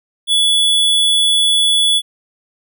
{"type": "tone", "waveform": "square", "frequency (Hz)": 3420, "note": "A7", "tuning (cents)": -50, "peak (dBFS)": -11, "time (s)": [0.27, 2.02], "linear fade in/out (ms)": 50, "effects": []}